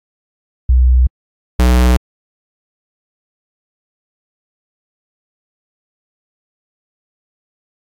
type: tone pair in turn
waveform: sine / square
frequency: 62.6 / 61.77 Hz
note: B1 / B1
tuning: +24 / +1 cents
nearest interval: unison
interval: 23 cents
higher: first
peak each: -6 / -8 dBFS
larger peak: first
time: 0.69-1.07 / 1.59-1.97 s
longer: neither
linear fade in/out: 5 ms
effects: AAC 64 kbps